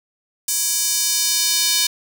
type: tone with high-pass filter sweep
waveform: square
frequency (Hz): 333.5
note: E4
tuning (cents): +20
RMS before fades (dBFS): -19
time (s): 0.48-1.87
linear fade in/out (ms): 5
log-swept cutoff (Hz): 7100 to 4000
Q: 1.4
effects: none